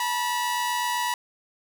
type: tone pair together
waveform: sawtooth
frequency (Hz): 883 / 970.8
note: A5 / B5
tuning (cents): +6 / -30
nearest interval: major second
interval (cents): 164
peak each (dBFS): -29 / -21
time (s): 0-1.14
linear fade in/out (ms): 2
effects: none